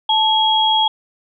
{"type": "tone pair together", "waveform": "sine", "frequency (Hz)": [874, 3300], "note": ["A5", "G#7"], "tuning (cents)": [-12, -12], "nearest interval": "octave + major seventh", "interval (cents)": 2300, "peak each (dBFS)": -15, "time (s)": [0.09, 0.88], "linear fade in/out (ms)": 5, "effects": []}